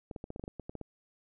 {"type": "clicks", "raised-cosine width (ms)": 2, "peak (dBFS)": -27, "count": 12, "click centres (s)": [0.112, 0.162, 0.241, 0.304, 0.361, 0.396, 0.439, 0.479, 0.597, 0.695, 0.753, 0.813], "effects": []}